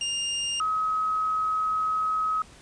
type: tone pair in turn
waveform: sawtooth / sine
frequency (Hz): 2810 / 1273.6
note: F7 / D#6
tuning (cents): +10 / +40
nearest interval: octave + major second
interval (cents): 1370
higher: first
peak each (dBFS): -23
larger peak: neither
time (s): 0.01-0.6 / 0.6-2.42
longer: second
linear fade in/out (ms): 2
effects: pink hiss -51 dBFS RMS until 2.61 s + resampled to 22050 Hz